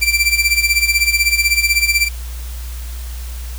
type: tone with tremolo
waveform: sawtooth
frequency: 2348 Hz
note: D7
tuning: 1 cent flat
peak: -6 dBFS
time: 0.01-2.09 s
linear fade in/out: 20 ms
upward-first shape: sine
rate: 16 Hz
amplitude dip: 75%
effects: added 60 Hz sine -24 dBFS peak until 3.58 s + white hiss -37 dBFS RMS until 3.58 s